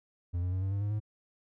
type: tone with pitch steps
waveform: triangle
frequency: 87.31 / 90.23 / 93.25 / 96.37 / 99.6 / 102.93 / 106.38 Hz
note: F2 / F#2 / F#2 / G2 / G2 / G#2 / G#2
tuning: 0 / -43 / +14 / -29 / +28 / -15 / +42 cents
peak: -27 dBFS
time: 0.33-1.002 s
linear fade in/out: 20 ms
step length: 96 ms
effects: none